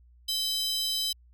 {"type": "tone cluster", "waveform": "40% pulse", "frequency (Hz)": [3092, 3958, 5040], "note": ["G7", "B7", "D#8"], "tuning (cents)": [-24, 3, 21], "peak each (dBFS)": -31, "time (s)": [0.28, 1.13], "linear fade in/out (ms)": 10, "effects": ["added 60 Hz sine -54 dBFS peak until 1.33 s"]}